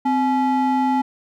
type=ring-modulated tone; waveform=triangle; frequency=555 Hz; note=C#5; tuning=2 cents sharp; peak=-11 dBFS; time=0.05-1.02 s; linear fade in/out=10 ms; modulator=296 Hz; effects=none